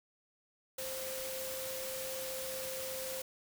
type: tone in noise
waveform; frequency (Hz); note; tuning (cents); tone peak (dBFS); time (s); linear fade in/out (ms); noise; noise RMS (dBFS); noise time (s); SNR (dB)
sine; 524; C5; +2; -41; 0.78-3.22; 5; white; -42; 0.78-3.22; -2
effects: none